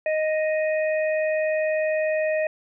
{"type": "harmonic tone", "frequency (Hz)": 622.3, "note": "D#5", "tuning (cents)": 0, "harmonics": [1, 3, 4], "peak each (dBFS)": [-21, -31, -33], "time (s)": [0.06, 2.47], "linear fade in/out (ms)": 2, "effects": []}